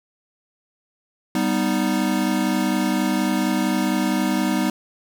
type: chord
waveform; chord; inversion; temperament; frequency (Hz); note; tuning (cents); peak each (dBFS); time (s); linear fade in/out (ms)
square; G augmented; none; equal; 196 / 246.9 / 311.1; G3 / B3 / D#4; 0 / 0 / 0; -24; 1.35-4.7; 2
effects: none